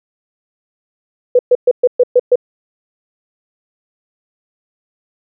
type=tone bursts; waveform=sine; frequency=495 Hz; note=B4; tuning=4 cents sharp; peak=-5 dBFS; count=7; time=1.35-2.357 s; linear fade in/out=5 ms; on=41 ms; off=120 ms; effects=none